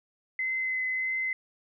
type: tone with vibrato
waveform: sine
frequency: 2046 Hz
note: C7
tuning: 39 cents flat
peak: -27 dBFS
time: 0.39-1.33 s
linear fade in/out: 2 ms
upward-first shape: triangle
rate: 1.6 Hz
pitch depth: 13 cents each way
effects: none